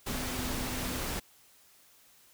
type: tone in noise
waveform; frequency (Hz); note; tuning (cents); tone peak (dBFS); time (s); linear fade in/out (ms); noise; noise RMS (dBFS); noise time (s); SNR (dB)
sine; 251.8; B3; +34; -40; 0.1-0.99; 10; pink; -35; 0.06-1.2; -8
effects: white hiss -61 dBFS RMS until 2.33 s